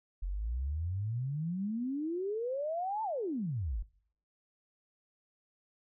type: exponential two-way sweep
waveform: sine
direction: up then down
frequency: 43 to 903 to 43 Hz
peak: -32 dBFS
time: 0.22-3.83 s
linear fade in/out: 10 ms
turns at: 3.03 s
effects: noise-tail reverb RT60 0.6 s tail -22 dB re dry